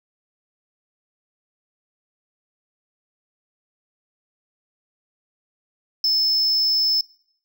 triangle tone with amplitude modulation, 5240 Hz, E8, 11 cents flat, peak -14 dBFS, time 6.04-7.01 s, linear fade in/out 2 ms, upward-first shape sine, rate 261 Hz, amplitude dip 30%, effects noise-tail reverb RT60 0.7 s tail -23 dB re dry

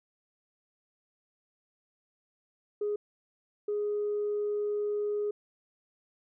sine tone bursts at uneven times, 415.3 Hz, G#4, in tune, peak -27 dBFS, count 2, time 2.81-2.96 / 3.68-5.31 s, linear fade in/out 5 ms, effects tanh soft clip ceiling -24 dBFS

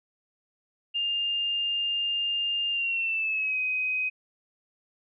sine tone with pitch glide, 2808 to 2516 Hz, F7 to D#7, +9 to +19 cents, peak -25 dBFS, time 0.94-4.1 s, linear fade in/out 20 ms, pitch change -190 cents, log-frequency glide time 2.71-3.59 s, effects none

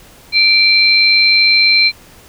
sine tone pair together, 2349 / 4117 Hz, D7 / C8, 0 / -29 cents, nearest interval minor seventh, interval 971 cents, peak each -10 dBFS, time 0.32-1.92 s, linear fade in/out 50 ms, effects pink hiss -42 dBFS RMS until 2.28 s

